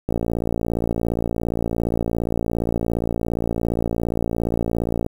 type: click train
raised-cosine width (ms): 2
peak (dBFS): -9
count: 286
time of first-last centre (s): 0.09-5.064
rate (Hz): 57.3
effects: 7-bit